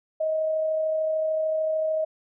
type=tone with amplitude modulation; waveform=sine; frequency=630 Hz; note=D#5; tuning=21 cents sharp; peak=-21 dBFS; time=0.2-2.05 s; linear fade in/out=10 ms; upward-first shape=sine; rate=33.4 Hz; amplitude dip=25%; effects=none